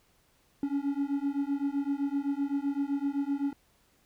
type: beating tone pair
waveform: triangle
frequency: 277.2 / 285 Hz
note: C#4 / C#4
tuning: 0 / +48 cents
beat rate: 7.8 Hz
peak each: -29 dBFS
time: 0.63-3.53 s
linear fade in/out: 2 ms
effects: pink hiss -67 dBFS RMS until 4.05 s